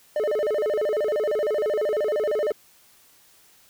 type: tone with vibrato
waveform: triangle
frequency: 508 Hz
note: B4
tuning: 49 cents sharp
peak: -19 dBFS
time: 0.16-2.52 s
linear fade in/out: 2 ms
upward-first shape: square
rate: 13 Hz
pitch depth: 290 cents each way
effects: white hiss -56 dBFS RMS until 3.69 s